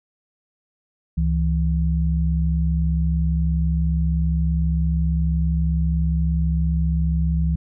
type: tone pair together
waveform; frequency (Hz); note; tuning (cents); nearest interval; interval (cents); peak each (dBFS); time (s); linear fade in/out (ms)
sine; 68.9 / 163.87; C#2 / E3; -10 / -10; octave + minor third; 1500; -19 / -21; 1.17-7.56; 10
effects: none